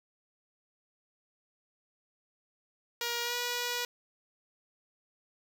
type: tone with pitch glide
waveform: 5% pulse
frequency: 474.5 to 485 Hz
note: A#4 to B4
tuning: +31 to -31 cents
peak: -20 dBFS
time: 3.01-3.85 s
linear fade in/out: 2 ms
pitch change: +38 cents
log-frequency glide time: 3.22-3.35 s
effects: none